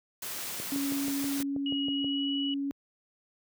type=noise; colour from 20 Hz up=white; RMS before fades=-37 dBFS; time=0.22-1.43 s; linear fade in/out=5 ms
type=click train; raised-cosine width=2 ms; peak=-26 dBFS; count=10; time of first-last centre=0.6-2.045 s; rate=6.23 Hz
type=tone; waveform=sine; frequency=279 Hz; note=C#4; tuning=11 cents sharp; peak=-29 dBFS; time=0.72-2.71 s; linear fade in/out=0 ms
type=tone with pitch glide; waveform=sine; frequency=2900 to 2934 Hz; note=F#7 to F#7; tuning=-35 to -15 cents; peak=-32 dBFS; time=1.66-2.54 s; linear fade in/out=2 ms; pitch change=+20 cents; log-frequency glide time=1.9-2.32 s
effects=high-pass 100 Hz 12 dB/octave